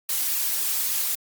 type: noise with flanger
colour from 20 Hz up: blue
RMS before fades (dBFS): -25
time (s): 0.09-1.15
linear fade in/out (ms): 2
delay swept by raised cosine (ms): 1.3 to 5.9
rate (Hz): 3.7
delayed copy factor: -0.95
effects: Opus 48 kbps